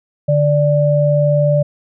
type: tone pair together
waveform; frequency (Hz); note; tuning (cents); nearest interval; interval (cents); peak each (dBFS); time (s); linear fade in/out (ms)
sine; 146.82 / 587.3; D3 / D5; 0 / 0; 2 octaves; 2400; -13; 0.28-1.63; 10
effects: none